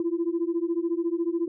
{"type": "beating tone pair", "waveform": "sine", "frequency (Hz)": [331.5, 345.5], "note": ["E4", "F4"], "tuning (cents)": [10, -19], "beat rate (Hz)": 14, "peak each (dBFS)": -26, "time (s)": [0, 1.48], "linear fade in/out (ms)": 2, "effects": ["tanh soft clip ceiling -18 dBFS"]}